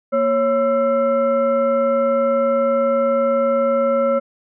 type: tone with frequency modulation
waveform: sine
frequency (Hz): 550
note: C#5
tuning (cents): -14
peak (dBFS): -14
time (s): 0.12-4.2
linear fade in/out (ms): 20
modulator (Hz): 784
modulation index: 0.69
effects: none